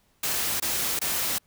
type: noise bursts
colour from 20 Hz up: white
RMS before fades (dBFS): -27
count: 3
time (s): 0.23-1.384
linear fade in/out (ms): 5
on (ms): 370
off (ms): 22
effects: pink hiss -66 dBFS RMS until 1.46 s